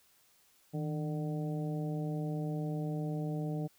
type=harmonic tone with a mistuned harmonic; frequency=150 Hz; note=D3; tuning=37 cents sharp; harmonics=1 / 2 / 3 / 4 / 5; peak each=-34 / -40 / -44 / -46 / -48 dBFS; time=0.73-3.68 s; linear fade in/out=20 ms; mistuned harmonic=1; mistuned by=+85 cents; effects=white hiss -67 dBFS RMS until 3.78 s